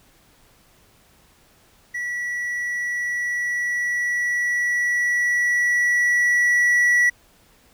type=tone with level ramp; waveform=triangle; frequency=1944 Hz; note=B6; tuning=28 cents flat; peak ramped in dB=-23 to -12 dBFS; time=1.94-7.1 s; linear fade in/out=10 ms; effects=pink hiss -56 dBFS RMS until 7.73 s